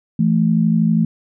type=tone pair together; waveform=sine; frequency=167.56 / 220 Hz; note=E3 / A3; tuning=+29 / 0 cents; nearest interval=perfect fourth; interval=471 cents; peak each=-15 dBFS; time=0.19-1.05 s; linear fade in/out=5 ms; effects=none